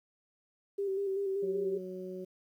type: tone with vibrato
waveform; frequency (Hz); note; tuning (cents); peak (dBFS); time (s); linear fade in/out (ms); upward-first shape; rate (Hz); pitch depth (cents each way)
sine; 392; G4; 0; -30; 0.78-1.78; 10; square; 5.2; 31
type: harmonic tone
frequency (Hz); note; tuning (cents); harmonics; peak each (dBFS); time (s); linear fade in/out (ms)
185; F#3; 0; 1 / 2 / 3; -44 / -40 / -47; 1.42-2.25; 10
effects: 11-bit